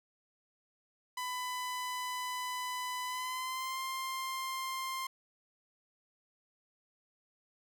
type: tone with pitch glide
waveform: sawtooth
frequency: 1000 to 1053.4 Hz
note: B5 to C6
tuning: +21 to +11 cents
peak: -32 dBFS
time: 1.17-5.07 s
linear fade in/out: 5 ms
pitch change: +90 cents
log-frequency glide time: 3.05-3.79 s
effects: none